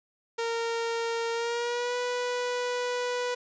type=tone with pitch glide; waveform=sawtooth; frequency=461.6 to 491.9 Hz; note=A#4 to B4; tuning=-17 to -7 cents; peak=-24 dBFS; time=0.38-3.35 s; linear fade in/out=10 ms; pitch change=+110 cents; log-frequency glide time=1.32-1.96 s; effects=resampled to 16000 Hz + 10-bit